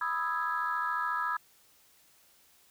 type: chord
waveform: sine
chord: E major seventh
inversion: second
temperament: equal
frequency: 987.8 / 1244.5 / 1318.5 / 1661.2 Hz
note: B5 / D#6 / E6 / G#6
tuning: 0 / 0 / 0 / 0 cents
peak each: -34 dBFS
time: 0.01-1.37 s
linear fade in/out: 5 ms
effects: tanh soft clip ceiling -20 dBFS + white hiss -63 dBFS RMS until 2.7 s